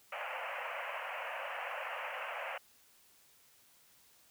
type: band-pass noise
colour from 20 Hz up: pink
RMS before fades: -41 dBFS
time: 0.12-2.58 s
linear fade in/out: 5 ms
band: 520 to 2900 Hz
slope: 96 dB/octave
effects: white hiss -65 dBFS RMS until 4.3 s